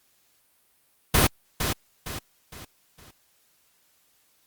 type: noise with echo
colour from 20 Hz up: pink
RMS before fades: -18 dBFS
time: 1.14-1.27 s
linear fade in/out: 5 ms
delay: 460 ms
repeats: 4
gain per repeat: -8 dB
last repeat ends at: 3.11 s
effects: white hiss -65 dBFS RMS until 4.46 s + Opus 48 kbps